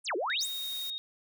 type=exponential two-way sweep; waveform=sine; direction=down then up; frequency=10670 to 329.6 to 10670 Hz; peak=-29 dBFS; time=0.04-0.48 s; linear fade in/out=50 ms; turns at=0.16 s
type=tone; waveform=sine; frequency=3729 Hz; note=A#7; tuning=in tune; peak=-34 dBFS; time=0.3-0.98 s; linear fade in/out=0 ms
type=noise; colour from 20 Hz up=blue; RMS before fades=-43 dBFS; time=0.41-0.9 s; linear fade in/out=0 ms
effects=none